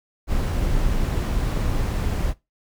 brown noise, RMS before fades -22 dBFS, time 0.27-2.34 s, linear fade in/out 50 ms, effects noise-tail reverb RT60 0.2 s tail -19 dB re dry

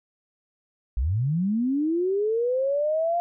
sine linear sweep, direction up, 51.7 to 701 Hz, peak -21 dBFS, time 0.97-3.2 s, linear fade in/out 0 ms, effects none

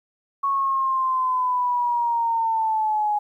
sine linear sweep, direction down, 1108.7 to 830.6 Hz, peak -19 dBFS, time 0.43-3.19 s, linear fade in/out 10 ms, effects 10-bit

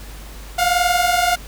sawtooth tone pair together, 698.7 / 720 Hz, F5 / F#5, +1 / -47 cents, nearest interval minor second, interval 52 cents, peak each -14 dBFS, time 0.58-1.36 s, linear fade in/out 10 ms, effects added 50 Hz sine -34 dBFS peak until 1.47 s + pink hiss -40 dBFS RMS until 1.47 s

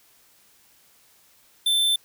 square tone, 3544 Hz, A7, 12 cents sharp, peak -19 dBFS, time 1.66-1.96 s, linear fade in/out 5 ms, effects white hiss -58 dBFS RMS until 2.04 s

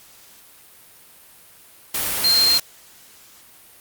sine tone in noise, 4186 Hz, C8, in tune, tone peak -14 dBFS, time 2.24-2.58 s, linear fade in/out 5 ms, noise white, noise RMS -23 dBFS, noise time 1.94-2.6 s, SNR +6 dB, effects white hiss -48 dBFS RMS until 3.8 s + Opus 48 kbps

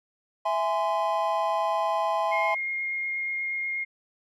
triangle chord, E augmented, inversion none, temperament equal with one note detuned, 659.3 / 830.6 / 1032.1 Hz, E5 / G#5 / B#5, 0 / 0 / -24 cents, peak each -26 dBFS, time 0.45-2.55 s, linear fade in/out 10 ms
sine tone with vibrato, 2136 Hz, C7, 35 cents sharp, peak -27 dBFS, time 2.31-3.85 s, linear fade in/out 20 ms, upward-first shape triangle, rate 8.3 Hz, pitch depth 9 cents each way
effects none

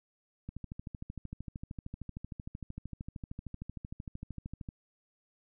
click train, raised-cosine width 5 ms, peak -28 dBFS, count 56, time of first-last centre 0.49-4.688 s, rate 13.1 Hz, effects none

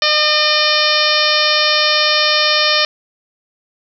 harmonic tone, 606 Hz, D#5, 46 cents flat, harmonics 1 / 2 / 3 / 4 / 5 / 6 / 7 / 8 / 9, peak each -20 / -20 / -20 / -20 / -20 / -20 / -20 / -20 / -20 dBFS, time 0.02-2.85 s, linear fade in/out 2 ms, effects none

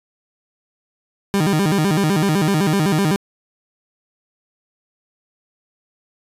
30% pulse tone with vibrato, 175.2 Hz, F3, 6 cents sharp, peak -12 dBFS, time 1.34-3.16 s, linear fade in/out 0 ms, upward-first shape square, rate 7.9 Hz, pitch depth 220 cents each way, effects resampled to 32000 Hz

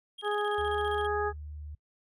triangle tone with tremolo, 3239 Hz, G#7, 44 cents flat, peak -38 dBFS, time 0.18-1.07 s, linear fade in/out 10 ms, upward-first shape square, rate 15 Hz, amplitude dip 75%
harmonic tone, 415.3 Hz, G#4, in tune, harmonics 1 / 2 / 3 / 4, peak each -30 / -33 / -35 / -36 dBFS, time 0.22-1.33 s, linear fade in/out 50 ms
sine tone with pitch glide, 75.4 to 74.66 Hz, D2 to D2, +46 to +29 cents, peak -39 dBFS, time 0.58-1.75 s, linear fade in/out 5 ms, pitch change -17 cents, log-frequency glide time 1.19-1.44 s
effects noise-tail reverb RT60 0.1 s tail -22 dB re dry

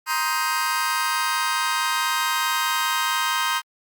sawtooth chord, C minor seventh, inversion third, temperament just, 941.9 / 1046.5 / 1255.8 / 1569.8 Hz, Bb5 / C6 / Eb6 / G6, +18 / 0 / +16 / +2 cents, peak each -23 dBFS, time 0.06-3.62 s, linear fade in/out 50 ms, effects Opus 48 kbps

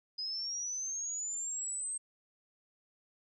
sine linear sweep, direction up, 4978 to 8372 Hz, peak -35 dBFS, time 0.18-1.98 s, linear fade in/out 10 ms, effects none

